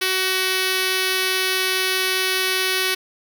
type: tone with notch filter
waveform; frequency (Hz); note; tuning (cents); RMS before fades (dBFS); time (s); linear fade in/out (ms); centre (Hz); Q
5% pulse; 375.2; F#4; +24; -21; 0.01-2.95; 10; 840; 1.1
effects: none